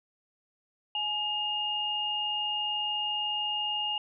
sine tone pair together, 842 / 2837 Hz, G#5 / F7, +24 / +27 cents, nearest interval octave + major sixth, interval 2103 cents, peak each -35 / -29 dBFS, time 0.95-3.98 s, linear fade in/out 2 ms, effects none

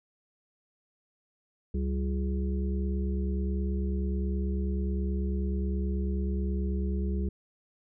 harmonic tone with a mistuned harmonic, 69.3 Hz, C#2, in tune, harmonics 1 / 3 / 5 / 6, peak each -28 / -33 / -40 / -41 dBFS, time 1.74-7.29 s, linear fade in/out 5 ms, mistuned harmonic 3, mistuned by -150 cents, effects none

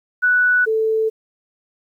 sine tone pair in turn, 1480 / 441 Hz, F#6 / A4, 0 / +4 cents, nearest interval octave + major sixth, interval 2096 cents, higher first, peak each -12 / -15 dBFS, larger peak first, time 0.22-0.66 / 0.66-1.1 s, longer neither, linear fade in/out 20 ms, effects 9-bit

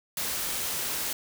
white noise, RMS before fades -31 dBFS, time 0.17-1.13 s, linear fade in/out 2 ms, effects none

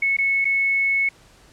sine tone with dropouts, 2200 Hz, C#7, 14 cents flat, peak -17 dBFS, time 0.02-1.09 s, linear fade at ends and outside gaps 5 ms, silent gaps 0.168-0.185 / 0.446-0.452 s, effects pink hiss -52 dBFS RMS until 1.52 s + low-pass 9000 Hz 12 dB/octave

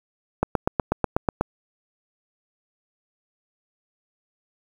click train, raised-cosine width 1 ms, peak -5 dBFS, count 9, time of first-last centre 0.43-1.41 s, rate 8.16 Hz, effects 7-bit

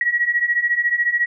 sine beating tone pair, 1905 / 1919 Hz, A#6 / A#6, +37 / +50 cents, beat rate 14 Hz, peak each -21 / -18 dBFS, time 0.01-1.26 s, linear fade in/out 2 ms, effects none

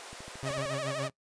pink high-pass noise, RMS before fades -46 dBFS, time 0-0.55 s, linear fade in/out 0 ms, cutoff 430 Hz, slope 24 dB/octave
click train, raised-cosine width 3 ms, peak -34 dBFS, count 8, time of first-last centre 0.13-0.656 s, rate 13.3 Hz
sawtooth tone with tremolo, 135.7 Hz, C#3, 36 cents flat, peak -29 dBFS, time 0.43-1.1 s, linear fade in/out 2 ms, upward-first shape sine, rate 7.1 Hz, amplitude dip 70%
sawtooth tone with vibrato, 595 Hz, D5, 22 cents sharp, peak -29 dBFS, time 0.45-1.09 s, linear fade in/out 20 ms, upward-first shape sine, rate 12 Hz, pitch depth 130 cents each way
effects noise-tail reverb RT60 0.1 s tail -20 dB re dry + resampled to 22050 Hz

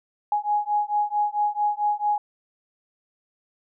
sine beating tone pair, 830.6 / 835.1 Hz, G#5 / G#5, 0 / +9 cents, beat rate 4.5 Hz, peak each -24 / -24 dBFS, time 0.32-2.18 s, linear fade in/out 2 ms, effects none

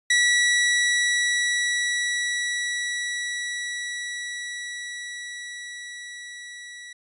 sawtooth tone with level ramp, 1942 Hz, B6, 30 cents flat, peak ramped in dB -13 to -35 dBFS, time 0.1-6.93 s, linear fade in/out 5 ms, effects resampled to 24000 Hz

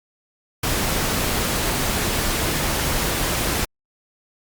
pink noise, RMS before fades -22 dBFS, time 0.63-3.65 s, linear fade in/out 5 ms, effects Opus 48 kbps

